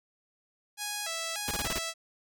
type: tone with vibrato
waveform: 5% pulse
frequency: 739 Hz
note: F#5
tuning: 2 cents flat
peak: -21 dBFS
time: 0.77-1.94 s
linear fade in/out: 50 ms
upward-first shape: square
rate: 1.7 Hz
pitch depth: 200 cents each way
type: noise bursts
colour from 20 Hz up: pink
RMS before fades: -33 dBFS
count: 6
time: 1.48-1.785 s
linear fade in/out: 0 ms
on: 30 ms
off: 25 ms
effects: none